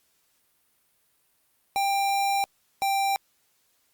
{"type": "tone pair in turn", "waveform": "square", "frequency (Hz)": [792, 787.4], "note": ["G5", "G5"], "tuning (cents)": [18, 8], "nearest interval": "unison", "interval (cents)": 10, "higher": "first", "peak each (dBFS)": -23, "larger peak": "neither", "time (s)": [[1.76, 2.44], [2.82, 3.16]], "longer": "first", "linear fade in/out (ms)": 0, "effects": ["white hiss -68 dBFS RMS until 3.93 s", "Opus 48 kbps"]}